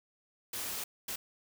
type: noise bursts at uneven times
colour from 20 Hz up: white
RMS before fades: -38 dBFS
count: 2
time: 0.53-0.84 / 1.08-1.16 s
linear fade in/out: 5 ms
effects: none